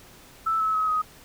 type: tone with pitch steps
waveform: sine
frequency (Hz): 1318.5 / 1297.3 / 1276.5 / 1256.1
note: E6 / E6 / D#6 / D#6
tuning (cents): 0 / -28 / +44 / +16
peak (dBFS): -21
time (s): 0.46-1.02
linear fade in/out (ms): 10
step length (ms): 140
effects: pink hiss -50 dBFS RMS until 1.24 s